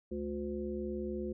harmonic tone with a mistuned harmonic, 71.8 Hz, D2, 39 cents flat, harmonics 1 / 3 / 5 / 7, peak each -44 / -39 / -38 / -44 dBFS, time 0.11-1.33 s, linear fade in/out 10 ms, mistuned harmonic 7, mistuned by +31 cents, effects none

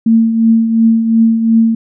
sine tone with tremolo, 226.2 Hz, A3, 48 cents sharp, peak -4 dBFS, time 0.06-1.75 s, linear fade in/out 5 ms, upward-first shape triangle, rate 2.8 Hz, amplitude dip 60%, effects none

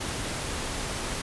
pink noise, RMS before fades -32 dBFS, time 0-1.22 s, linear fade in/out 10 ms, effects resampled to 24000 Hz

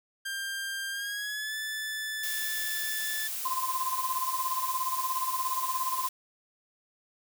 sawtooth tone with pitch glide, 1592 to 1746.1 Hz, G6 to A6, +26 to -14 cents, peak -29 dBFS, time 0.25-3.28 s, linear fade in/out 10 ms, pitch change +160 cents, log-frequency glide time 0.9-1.56 s
blue noise, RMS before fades -35 dBFS, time 2.23-6.09 s, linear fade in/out 5 ms
sine tone with tremolo, 1035 Hz, C6, 19 cents flat, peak -26 dBFS, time 3.45-6.08 s, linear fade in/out 5 ms, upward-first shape sine, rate 17 Hz, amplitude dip 75%
effects none

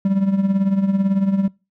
triangle tone with tremolo, 194.8 Hz, G3, 11 cents flat, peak -10 dBFS, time 0.05-1.48 s, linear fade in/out 2 ms, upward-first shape triangle, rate 18 Hz, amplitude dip 75%, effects noise-tail reverb RT60 0.3 s tail -25 dB re dry

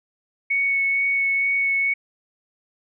sine tone with vibrato, 2217 Hz, C#7, in tune, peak -18 dBFS, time 0.5-1.94 s, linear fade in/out 10 ms, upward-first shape sine, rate 2.2 Hz, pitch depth 9 cents each way, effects none

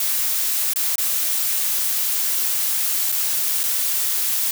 blue noise with dropouts, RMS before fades -21 dBFS, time 0-4.51 s, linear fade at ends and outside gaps 2 ms, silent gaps 0.735-0.759 / 0.957-0.981 / 3.119-3.123 / 3.633-3.637 s, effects none

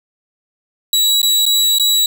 sawtooth tone with dropouts, 3901 Hz, B7, 22 cents flat, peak -8 dBFS, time 0.93-2.06 s, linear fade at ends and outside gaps 2 ms, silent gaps 1.217-1.229 / 1.455-1.463 / 1.785-1.797 s, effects none

